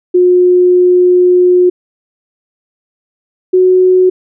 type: tone pair in turn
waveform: sine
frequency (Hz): 360 / 368.8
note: F#4 / F#4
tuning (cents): -47 / -6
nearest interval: unison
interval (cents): 41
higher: second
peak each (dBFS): -4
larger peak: neither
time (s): 0.14-1.7 / 3.53-4.1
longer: first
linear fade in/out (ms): 10
effects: none